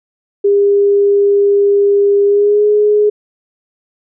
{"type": "tone with pitch glide", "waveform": "sine", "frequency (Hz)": [403.3, 418.5], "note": ["G4", "G#4"], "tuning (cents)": [49, 13], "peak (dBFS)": -7, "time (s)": [0.44, 3.1], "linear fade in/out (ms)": 10, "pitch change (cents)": 64, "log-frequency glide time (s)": [2.25, 2.65], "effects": []}